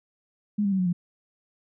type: tone with pitch steps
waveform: sine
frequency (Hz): 207.7 / 199.01 / 190.68 / 182.7 / 175.06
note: G#3 / G3 / G3 / F#3 / F3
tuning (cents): 0 / +26 / -48 / -22 / +4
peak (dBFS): -21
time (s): 0.58-0.93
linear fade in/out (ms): 10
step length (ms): 70
effects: none